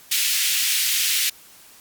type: high-pass noise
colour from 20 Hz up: pink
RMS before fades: -21 dBFS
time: 0.11-1.3 s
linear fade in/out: 10 ms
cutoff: 2300 Hz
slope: 24 dB/octave
effects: white hiss -48 dBFS RMS until 1.8 s + Opus 48 kbps